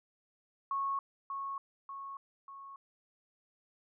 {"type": "tone with echo", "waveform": "sine", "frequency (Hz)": 1100, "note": "C#6", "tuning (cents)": -14, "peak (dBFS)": -31, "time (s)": [0.71, 0.99], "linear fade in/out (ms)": 2, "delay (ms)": 590, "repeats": 3, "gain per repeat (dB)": -5, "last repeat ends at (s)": 2.76, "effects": []}